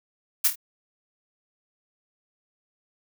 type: noise with echo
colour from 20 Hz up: blue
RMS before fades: -19 dBFS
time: 0.44-0.48 s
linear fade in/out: 10 ms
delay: 26 ms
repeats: 3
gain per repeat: -7 dB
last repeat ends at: 0.558 s
effects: none